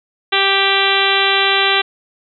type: harmonic tone with a mistuned harmonic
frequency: 392 Hz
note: G4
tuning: in tune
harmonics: 1 / 2 / 3 / 4 / 5 / 6 / 7 / 8 / 9 / 10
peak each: -21 / -21 / -21 / -21 / -21 / -21 / -21 / -21 / -21 / -21 dBFS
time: 0.32-1.82 s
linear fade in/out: 10 ms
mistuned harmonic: 9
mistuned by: -27 cents
effects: none